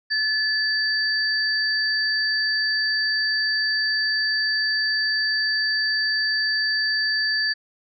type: tone pair together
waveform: sine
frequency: 1733 / 4627 Hz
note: A6 / D8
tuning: -27 / -27 cents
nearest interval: octave + perfect fourth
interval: 1700 cents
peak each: -22 / -23 dBFS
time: 0.1-7.54 s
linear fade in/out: 20 ms
effects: none